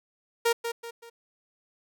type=tone with echo; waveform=sawtooth; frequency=466.2 Hz; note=A#4; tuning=in tune; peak=-17 dBFS; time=0.45-0.53 s; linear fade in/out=10 ms; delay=190 ms; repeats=3; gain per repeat=-8 dB; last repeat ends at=1.1 s; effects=none